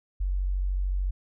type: tone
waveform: sine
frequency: 46.73 Hz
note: F#1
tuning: 18 cents sharp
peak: -24 dBFS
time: 0.2-1.11 s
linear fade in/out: 10 ms
effects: none